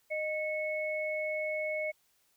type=tone pair together; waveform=sine; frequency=617 / 2200 Hz; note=D#5 / C#7; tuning=-15 / -14 cents; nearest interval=octave + minor seventh; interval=2201 cents; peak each=-33 / -35 dBFS; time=0.1-1.92 s; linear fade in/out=20 ms; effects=white hiss -71 dBFS RMS until 2.36 s